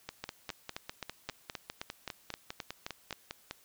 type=two click trains; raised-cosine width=0.2 ms; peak=-20 / -21 dBFS; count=12 / 18; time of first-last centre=0.24-3.127 / 0.09-3.511 s; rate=3.81 / 4.97 Hz; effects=white hiss -63 dBFS RMS until 3.64 s